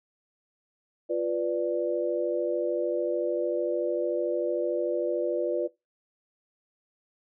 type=chord; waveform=sine; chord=B diminished; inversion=second; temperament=equal; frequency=349.2 / 493.9 / 587.3 Hz; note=F4 / B4 / D5; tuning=0 / 0 / 0 cents; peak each=-29 dBFS; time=1.09-5.68 s; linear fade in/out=20 ms; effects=noise-tail reverb RT60 0.2 s tail -19 dB re dry